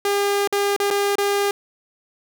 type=tone with dropouts; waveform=sawtooth; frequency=403.4 Hz; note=G4; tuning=50 cents sharp; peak=-14 dBFS; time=0.05-1.51 s; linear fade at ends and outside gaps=2 ms; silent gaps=0.475-0.525 / 0.764-0.8 / 0.904-0.909 / 1.155-1.183 s; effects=none